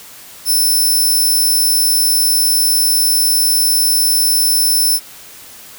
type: tone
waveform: 5% pulse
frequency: 5320 Hz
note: E8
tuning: 15 cents sharp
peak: -5 dBFS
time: 0.45-5 s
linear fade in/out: 50 ms
effects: white hiss -37 dBFS RMS until 5.78 s